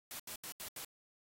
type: noise bursts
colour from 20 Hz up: white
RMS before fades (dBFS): -45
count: 5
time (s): 0.11-0.847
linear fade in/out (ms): 0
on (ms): 85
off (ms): 78
effects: AAC 48 kbps